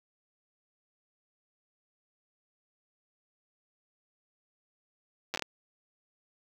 slowing click train, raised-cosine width 0.2 ms, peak -15 dBFS, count 6, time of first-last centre 5.34-5.423 s, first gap 8 ms, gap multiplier 1.37, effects high-pass 200 Hz 12 dB/octave + 7-bit

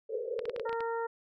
pink band-pass noise, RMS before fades -36 dBFS, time 0.09-0.68 s, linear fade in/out 10 ms, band 430 to 520 Hz, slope 96 dB/octave
clicks, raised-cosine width 0.3 ms, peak -25 dBFS, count 8, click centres 0.392 / 0.455 / 0.496 / 0.563 / 0.597 / 0.694 / 0.729 / 0.806 s
harmonic tone, 460.6 Hz, A#4, 21 cents flat, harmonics 1 / 2 / 3 / 4, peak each -33 / -36 / -41 / -48 dBFS, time 0.65-1.07 s, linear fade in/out 10 ms
effects none

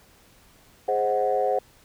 sine chord, Ab dominant seventh, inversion none, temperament equal, 415.3 / 523.3 / 622.3 / 740 Hz, Ab4 / C5 / Eb5 / Gb5, 0 / 0 / 0 / 0 cents, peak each -27 / -24 / -30 / -24 dBFS, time 0.88-1.59 s, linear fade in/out 5 ms, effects tanh soft clip ceiling -12 dBFS + pink hiss -56 dBFS RMS until 1.84 s

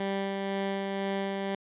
15% pulse tone with tremolo, 196 Hz, G3, in tune, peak -22 dBFS, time 0-1.55 s, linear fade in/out 2 ms, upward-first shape sine, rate 2 Hz, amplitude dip 25%, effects resampled to 8000 Hz

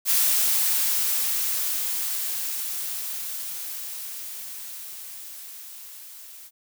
blue noise with level ramp, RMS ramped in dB -20 to -44 dBFS, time 0.05-6.51 s, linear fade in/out 50 ms, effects none

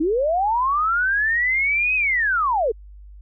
sine linear two-way sweep, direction up then down, 291.9 to 2560 to 401.9 Hz, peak -17 dBFS, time 0-2.72 s, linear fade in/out 10 ms, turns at 1.95 s, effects added 50 Hz sine -39 dBFS peak until 3.21 s

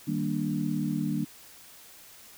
sine chord, Eb major seventh, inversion none, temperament equal, 155.56 / 196 / 233.1 / 293.7 Hz, Eb3 / G3 / Bb3 / D4, 0 / 0 / 0 / 0 cents, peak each -32 dBFS, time 0.07-1.25 s, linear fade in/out 10 ms, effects white hiss -51 dBFS RMS until 2.37 s

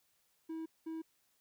triangle tone bursts at uneven times, 322.8 Hz, E4, 36 cents flat, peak -37 dBFS, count 2, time 0.49-0.66 / 0.86-1.02 s, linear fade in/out 10 ms, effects white hiss -75 dBFS RMS until 1.4 s

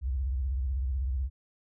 sine tone with vibrato, 65.41 Hz, C2, in tune, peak -27 dBFS, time 0.01-1.3 s, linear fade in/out 50 ms, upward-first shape triangle, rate 16 Hz, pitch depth 230 cents each way, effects none

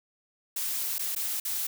blue noise with dropouts, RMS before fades -31 dBFS, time 0.56-1.67 s, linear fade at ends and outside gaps 5 ms, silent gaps 0.984-0.992 / 1.151-1.161 / 1.4-1.45 s, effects none

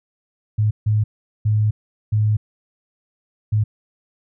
sine tone bursts at uneven times, 106.9 Hz, A2, 49 cents flat, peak -14 dBFS, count 5, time 0.58-0.71 / 0.86-1.04 / 1.45-1.71 / 2.12-2.37 / 3.52-3.64 s, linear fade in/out 10 ms, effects none

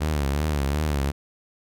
sawtooth tone with vibrato, 73 Hz, D2, 10 cents flat, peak -18 dBFS, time 0-1.12 s, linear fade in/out 20 ms, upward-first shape triangle, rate 2.7 Hz, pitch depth 130 cents each way, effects none

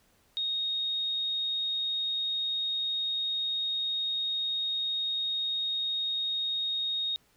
sine tone, 3729 Hz, A#7, in tune, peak -28 dBFS, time 0.37-7.16 s, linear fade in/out 0 ms, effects pink hiss -66 dBFS RMS until 7.36 s

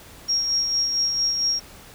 sine tone with tremolo, 5588 Hz, F8, in tune, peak -18 dBFS, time 0.28-1.6 s, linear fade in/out 20 ms, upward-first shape sine, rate 4.4 Hz, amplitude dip 40%, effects pink hiss -45 dBFS RMS until 1.94 s

